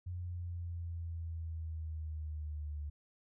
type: linear sweep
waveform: sine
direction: down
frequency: 89.4 to 73.42 Hz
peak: -38 dBFS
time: 0.06-2.9 s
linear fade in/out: 10 ms
effects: none